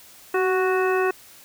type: harmonic tone with a mistuned harmonic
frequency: 370 Hz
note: F#4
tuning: in tune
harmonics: 1 / 2 / 3 / 4 / 5 / 7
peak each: -20 / -28 / -28 / -29 / -31 / -33 dBFS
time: 0.34-1.11 s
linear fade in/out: 5 ms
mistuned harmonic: 1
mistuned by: +28 cents
effects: white hiss -48 dBFS RMS until 1.44 s